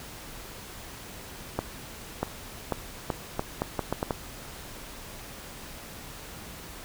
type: accelerating click train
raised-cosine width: 1 ms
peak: -12 dBFS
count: 10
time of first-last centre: 1.59-4.108 s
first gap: 640 ms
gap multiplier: 0.77
effects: pink hiss -43 dBFS RMS until 6.84 s